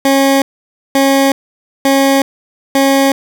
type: tone bursts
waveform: 20% pulse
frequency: 272.9 Hz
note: C#4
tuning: 27 cents flat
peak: -3 dBFS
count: 4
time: 0.05-3.12 s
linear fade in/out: 2 ms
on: 370 ms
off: 530 ms
effects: none